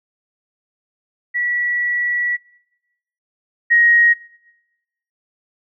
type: tone pair in turn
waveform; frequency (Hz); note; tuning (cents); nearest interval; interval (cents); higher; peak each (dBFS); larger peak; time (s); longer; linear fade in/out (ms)
sine; 1942 / 1883.4; B6 / A#6; -30 / +17; minor second; 53; first; -17 / -9; second; 1.34-2.37 / 3.7-4.14; first; 20
effects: noise-tail reverb RT60 1.0 s tail -23 dB re dry